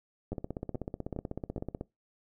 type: two click trains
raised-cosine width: 2 ms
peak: -23 / -22 dBFS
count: 4 / 25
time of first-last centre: 0.33-1.58 / 0.32-1.811 s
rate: 2.4 / 16.1 Hz
effects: noise-tail reverb RT60 0.2 s tail -22 dB re dry